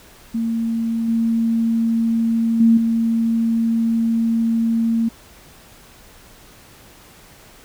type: tone with level steps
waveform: sine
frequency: 228.3 Hz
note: A#3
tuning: 36 cents flat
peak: -18 / -15 / -9 / -15 dBFS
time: 0.34-5.09 s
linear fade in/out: 10 ms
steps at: 1.08 / 2.6 / 2.77 s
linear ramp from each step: 5 ms
effects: pink hiss -46 dBFS RMS until 7.64 s